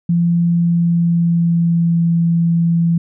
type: tone with pitch glide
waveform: sine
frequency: 171 to 168.26 Hz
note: F3 to E3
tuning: -36 to +36 cents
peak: -11 dBFS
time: 0.09-2.98 s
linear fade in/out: 5 ms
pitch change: -28 cents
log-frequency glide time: 0.47-2.05 s
effects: none